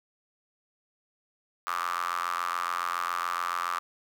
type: tone with high-pass filter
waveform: square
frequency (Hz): 43.56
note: F1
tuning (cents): -4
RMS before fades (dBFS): -31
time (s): 1.67-3.79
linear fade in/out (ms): 0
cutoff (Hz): 1200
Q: 8.6
effects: none